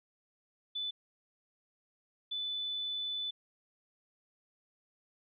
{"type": "tone bursts at uneven times", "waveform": "sine", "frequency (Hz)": 3495, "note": "A7", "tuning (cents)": -12, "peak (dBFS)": -34, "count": 2, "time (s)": [[0.75, 0.91], [2.31, 3.31]], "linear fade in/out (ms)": 10, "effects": []}